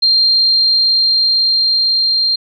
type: tone with level ramp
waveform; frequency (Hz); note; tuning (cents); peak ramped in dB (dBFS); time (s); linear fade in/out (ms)
sine; 4186; C8; 0; -8 to -11; 0.02-2.36; 10
effects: none